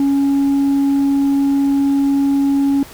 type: tone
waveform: sine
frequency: 278 Hz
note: C#4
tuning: 5 cents sharp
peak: -9 dBFS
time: 0-2.83 s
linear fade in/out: 2 ms
effects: tanh soft clip ceiling -11 dBFS + pink hiss -38 dBFS RMS until 2.93 s